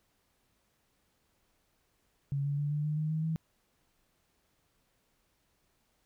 sine tone with pitch steps, 140 / 142.78 / 145.61 / 148.5 / 151.44 / 154.45 / 157.51 / 160.63 Hz, C#3 / D3 / D3 / D3 / D#3 / D#3 / D#3 / E3, +18 / -48 / -14 / +20 / -47 / -12 / +22 / -45 cents, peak -29 dBFS, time 2.32-3.36 s, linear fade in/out 0 ms, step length 130 ms, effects pink hiss -74 dBFS RMS until 6.05 s

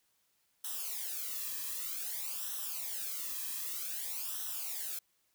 blue noise with flanger, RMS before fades -39 dBFS, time 0.64-4.99 s, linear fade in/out 5 ms, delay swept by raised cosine 0.43 to 1.4 ms, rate 0.53 Hz, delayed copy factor -0.85, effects white hiss -75 dBFS RMS until 5.34 s

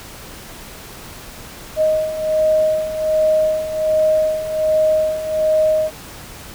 sine beating tone pair, 623 / 624.3 Hz, D#5 / D#5, +2 / +6 cents, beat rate 1.3 Hz, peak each -20 / -15 dBFS, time 1.76-5.91 s, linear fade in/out 50 ms, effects pink hiss -36 dBFS RMS until 6.54 s

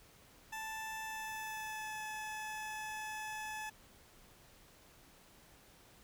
20% pulse tone with pitch glide, 880 to 861.4 Hz, A5 to A5, 0 to -37 cents, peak -36 dBFS, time 0.52-3.7 s, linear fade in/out 10 ms, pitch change -37 cents, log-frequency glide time 1.03-2.01 s, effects pink hiss -62 dBFS RMS until 6.03 s

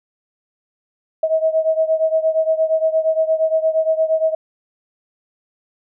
sine beating tone pair, 636 / 644.6 Hz, D#5 / E5, +38 / -39 cents, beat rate 8.6 Hz, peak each -16 / -19 dBFS, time 1.23-4.35 s, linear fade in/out 5 ms, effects none

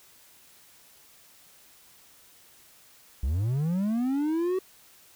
triangle linear sweep, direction up, 58.27 to 380.9 Hz, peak -22 dBFS, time 3.23-4.59 s, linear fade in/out 5 ms, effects white hiss -56 dBFS RMS until 5.15 s

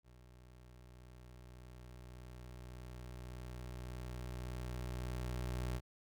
25% pulse tone with level ramp, 61.74 Hz, B1, in tune, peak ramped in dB -55 to -33 dBFS, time 0.03-5.81 s, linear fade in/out 50 ms, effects none

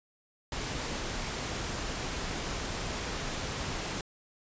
pink noise, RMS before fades -35 dBFS, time 0.52-4.01 s, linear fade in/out 2 ms, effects resampled to 16000 Hz

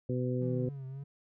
harmonic tone, 125.7 Hz, B2, 31 cents sharp, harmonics 1 / 2 / 3 / 4, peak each -32 / -35 / -37 / -38 dBFS, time 0.09-0.69 s, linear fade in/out 5 ms
triangle exponential two-way sweep, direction down then up, 173.2 to 130.1 to 142.1 Hz, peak -37 dBFS, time 0.41-1.04 s, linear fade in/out 10 ms, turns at 0.86 s
effects none

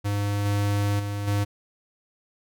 square tone with level steps, 101.9 Hz, G#2, 32 cents flat, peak -24 / -22 / -28 / -22 dBFS, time 0.04-1.45 s, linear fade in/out 20 ms, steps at 0.45 / 0.99 / 1.27 s, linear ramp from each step 10 ms, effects none

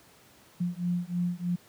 sine beating tone pair, 174.61 / 177.81 Hz, F3 / F3, 0 / +31 cents, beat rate 3.2 Hz, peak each -30 / -30 dBFS, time 0.6-1.56 s, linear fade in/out 10 ms, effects pink hiss -57 dBFS RMS until 1.68 s + high-pass 100 Hz 12 dB/octave

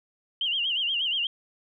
sine tone with vibrato, 3000 Hz, F#7, 23 cents sharp, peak -24 dBFS, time 0.41-1.27 s, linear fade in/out 2 ms, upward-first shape sine, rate 8.4 Hz, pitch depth 140 cents each way, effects none

